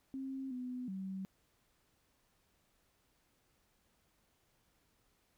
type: tone with pitch steps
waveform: sine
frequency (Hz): 267 / 250.8 / 190.9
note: C4 / B3 / G3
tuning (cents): +35 / +27 / -46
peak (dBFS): -39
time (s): 0.14-1.25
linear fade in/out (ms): 0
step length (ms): 370
effects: pink hiss -75 dBFS RMS until 5.37 s